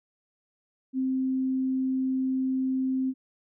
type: tone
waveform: sine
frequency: 261.6 Hz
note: C4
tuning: in tune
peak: -24 dBFS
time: 0.93-3.14 s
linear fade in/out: 50 ms
effects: none